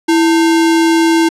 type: tone with sample-and-hold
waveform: sine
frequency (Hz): 329.2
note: E4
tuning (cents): -2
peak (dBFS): -7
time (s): 0.08-1.29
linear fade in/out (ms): 10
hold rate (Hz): 1225
effects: low-pass 9000 Hz 12 dB/octave